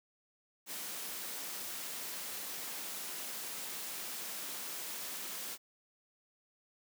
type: high-pass noise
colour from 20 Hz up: white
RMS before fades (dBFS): -42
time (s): 0.66-5.58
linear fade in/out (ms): 50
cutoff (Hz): 160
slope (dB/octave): 24
effects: none